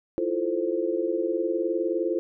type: chord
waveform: sine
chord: F major seventh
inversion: third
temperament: equal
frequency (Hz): 329.6 / 349.2 / 440 / 523.3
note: E4 / F4 / A4 / C5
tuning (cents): 0 / 0 / 0 / 0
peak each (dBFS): -30 / -27 / -30 / -30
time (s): 0.18-2.19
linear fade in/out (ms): 0
effects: none